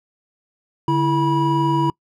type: tone cluster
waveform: triangle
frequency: 144.4 / 331.1 / 972 Hz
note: D3 / E4 / B5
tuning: -29 / +8 / -28 cents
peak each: -18 dBFS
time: 0.88-1.9 s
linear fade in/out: 2 ms
effects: noise-tail reverb RT60 0.1 s tail -25 dB re dry